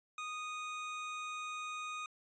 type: tone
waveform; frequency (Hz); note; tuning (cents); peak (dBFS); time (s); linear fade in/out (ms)
25% pulse; 1240; D#6; -6; -36; 0.18-2.06; 2
effects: resampled to 16000 Hz